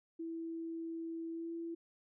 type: tone with pitch glide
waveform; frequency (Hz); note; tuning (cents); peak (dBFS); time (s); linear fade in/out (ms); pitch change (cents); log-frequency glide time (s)
sine; 329.4 to 334.2; E4 to E4; -1 to +24; -39; 0.19-1.75; 10; +25; 1.31-1.52
effects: none